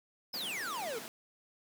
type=exponential sweep; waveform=square; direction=down; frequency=5274 to 415.3 Hz; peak=-37 dBFS; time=0.33-0.99 s; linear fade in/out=10 ms
type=high-pass noise; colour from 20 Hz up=pink; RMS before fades=-46 dBFS; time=0.34-1.08 s; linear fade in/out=0 ms; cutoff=180 Hz; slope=24 dB/octave
effects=none